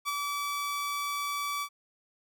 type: tone with ADSR envelope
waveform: sawtooth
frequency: 1151 Hz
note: D6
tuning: 35 cents flat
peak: -24 dBFS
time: 0.05-1.69 s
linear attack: 34 ms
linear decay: 22 ms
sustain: -3 dB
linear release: 68 ms
effects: none